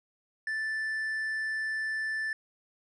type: tone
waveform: triangle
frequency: 1760 Hz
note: A6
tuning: in tune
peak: -28 dBFS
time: 0.47-2.33 s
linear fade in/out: 2 ms
effects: resampled to 24000 Hz